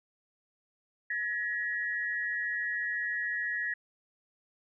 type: tone pair together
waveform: sine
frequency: 1688.1 / 1902 Hz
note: G#6 / A#6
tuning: +28 / +34 cents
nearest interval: major second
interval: 206 cents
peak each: -34 / -32 dBFS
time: 1.1-3.74 s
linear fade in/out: 5 ms
effects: none